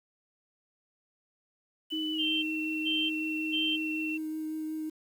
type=tone with pitch glide; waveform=sine; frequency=2991 to 2711 Hz; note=F#7 to E7; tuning=+18 to +48 cents; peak=-33 dBFS; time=1.9-4.18 s; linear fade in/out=20 ms; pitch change=-170 cents; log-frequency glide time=2.13-2.26 s
type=tone with vibrato; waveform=sine; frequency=312.7 Hz; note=D#4; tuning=9 cents sharp; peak=-32 dBFS; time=1.92-4.9 s; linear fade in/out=10 ms; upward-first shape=triangle; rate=5.4 Hz; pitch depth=12 cents each way
type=tone bursts; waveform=sine; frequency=3136 Hz; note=G7; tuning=in tune; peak=-28 dBFS; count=3; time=2.18-3.77 s; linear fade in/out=20 ms; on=250 ms; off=420 ms
effects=9-bit